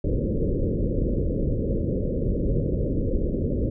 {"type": "low-pass noise", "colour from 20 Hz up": "pink", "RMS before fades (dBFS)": -24, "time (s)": [0.04, 3.7], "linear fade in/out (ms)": 5, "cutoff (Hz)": 560, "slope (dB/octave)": 96, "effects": []}